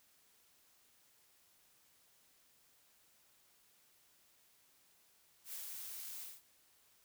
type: noise with ADSR envelope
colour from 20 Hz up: blue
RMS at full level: -45 dBFS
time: 5.44-6.42 s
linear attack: 91 ms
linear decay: 98 ms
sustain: -2 dB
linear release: 200 ms
effects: white hiss -70 dBFS RMS until 7.04 s